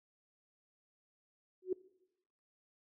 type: tone with exponential growth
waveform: sine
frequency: 370 Hz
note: F#4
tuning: in tune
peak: -27 dBFS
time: 1.62-1.73 s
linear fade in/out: 5 ms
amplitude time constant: 23 ms
effects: noise-tail reverb RT60 0.9 s tail -21 dB re dry